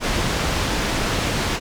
pink low-pass noise, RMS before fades -22 dBFS, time 0-1.6 s, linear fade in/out 50 ms, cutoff 6100 Hz, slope 12 dB/octave, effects none

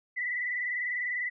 sine tone with vibrato, 1970 Hz, B6, 5 cents flat, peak -29 dBFS, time 0.16-1.3 s, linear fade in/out 20 ms, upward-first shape sine, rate 20 Hz, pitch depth 55 cents each way, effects none

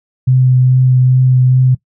sine tone with vibrato, 128.1 Hz, C3, 36 cents flat, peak -6 dBFS, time 0.27-1.75 s, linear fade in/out 10 ms, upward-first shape triangle, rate 2.4 Hz, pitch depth 14 cents each way, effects noise-tail reverb RT60 0.1 s tail -19 dB re dry

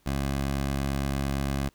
15% pulse tone, 68.8 Hz, C#2, 12 cents flat, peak -20 dBFS, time 0.06-1.69 s, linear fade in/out 5 ms, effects pink hiss -65 dBFS RMS until 1.74 s

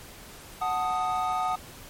triangle chord, D# diminished, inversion first, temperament equal, 740 / 880 / 1244.5 Hz, F#5 / A5 / D#6, 0 / 0 / 0 cents, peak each -26 / -31 / -27 dBFS, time 0.61-1.56 s, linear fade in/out 10 ms, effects pink hiss -46 dBFS RMS until 1.89 s + MP3 64 kbps

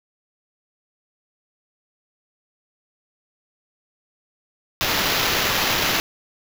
blue noise with sample-and-hold, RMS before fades -21 dBFS, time 4.81-6 s, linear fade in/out 0 ms, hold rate 8820 Hz, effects none

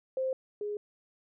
sine tone pair in turn, 523.3 / 415.3 Hz, C5 / G#4, 0 / 0 cents, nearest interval major third, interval 400 cents, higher first, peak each -28 / -32 dBFS, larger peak first, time 0.17-0.33 / 0.61-0.77 s, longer neither, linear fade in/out 2 ms, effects none

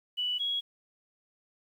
sine tone pair in turn, 2960 / 3322 Hz, F#7 / G#7, 0 / 0 cents, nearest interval major second, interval 200 cents, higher second, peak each -28 dBFS, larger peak neither, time 0.17-0.39 / 0.39-0.61 s, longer neither, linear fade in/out 20 ms, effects 10-bit

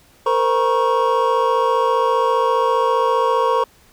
triangle tone cluster, 458 / 513 / 948 / 1099 Hz, A#4 / C5 / A#5 / C#6, -31 / -34 / +29 / -15 cents, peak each -18 dBFS, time 0.26-3.64 s, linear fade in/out 5 ms, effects pink hiss -52 dBFS RMS until 3.92 s

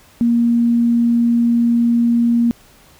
sine tone, 235.4 Hz, A#3, 17 cents sharp, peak -11 dBFS, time 0.21-2.51 s, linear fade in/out 0 ms, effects pink hiss -48 dBFS RMS until 2.99 s

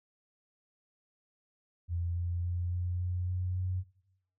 sine tone with pitch steps, 86.1 / 87.05 / 88.01 / 88.98 / 89.96 / 90.96 / 91.96 Hz, F2 / F2 / F2 / F2 / F#2 / F#2 / F#2, -24 / -5 / +14 / +33 / -48 / -29 / -10 cents, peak -30 dBFS, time 1.88-3.84 s, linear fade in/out 50 ms, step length 280 ms, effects noise-tail reverb RT60 0.8 s tail -18 dB re dry

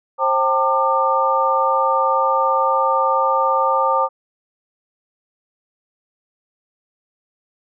sine tone cluster, 532 / 783 / 901 / 1195 Hz, C5 / G5 / A5 / D6, +29 / -2 / +41 / +30 cents, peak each -20 / -24 / -19 / -18 dBFS, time 0.18-4.09 s, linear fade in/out 50 ms, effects none

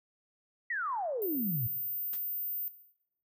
sine exponential sweep, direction down, 1995 to 110 Hz, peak -31 dBFS, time 0.7-1.67 s, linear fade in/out 5 ms
sine tone, 14660 Hz, A#9, 30 cents flat, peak -34 dBFS, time 1.22-2.68 s, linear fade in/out 0 ms
white noise with exponential decay, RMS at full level -43 dBFS, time 2.13-2.24 s, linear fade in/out 2 ms, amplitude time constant 23 ms
effects noise-tail reverb RT60 0.8 s tail -17 dB re dry

